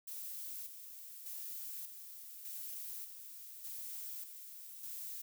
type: noise with tremolo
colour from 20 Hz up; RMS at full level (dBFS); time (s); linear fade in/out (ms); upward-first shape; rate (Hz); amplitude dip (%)
violet; -45; 0.07-5.22; 10; square; 0.84; 50
effects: none